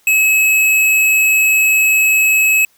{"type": "tone", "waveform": "square", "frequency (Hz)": 2575, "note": "E7", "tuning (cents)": -41, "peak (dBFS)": -10, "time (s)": [0.07, 2.65], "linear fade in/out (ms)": 2, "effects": ["white hiss -55 dBFS RMS until 2.77 s"]}